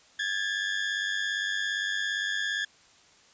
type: tone pair together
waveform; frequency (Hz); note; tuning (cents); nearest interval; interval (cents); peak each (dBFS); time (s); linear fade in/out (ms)
30% pulse; 1640 / 1737.5; G#6 / A6; -22 / -22; minor second; 100; -28; 0.19-2.65; 5
effects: white hiss -58 dBFS RMS until 3.33 s + resampled to 16000 Hz